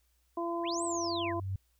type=harmonic tone; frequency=340 Hz; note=F4; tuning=46 cents flat; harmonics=1 / 2 / 3; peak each=-34 / -37 / -37 dBFS; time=0.37-1.4 s; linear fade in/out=5 ms
type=tone with exponential growth; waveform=sine; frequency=96 Hz; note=G2; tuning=36 cents flat; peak=-30 dBFS; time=0.59-1.56 s; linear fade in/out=5 ms; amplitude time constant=210 ms
type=linear two-way sweep; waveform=sine; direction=up then down; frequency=1415 to 8372 to 1415 Hz; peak=-36 dBFS; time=0.63-1.34 s; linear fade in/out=50 ms; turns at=0.83 s
effects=added 60 Hz sine -70 dBFS peak until 1.79 s + white hiss -75 dBFS RMS until 1.79 s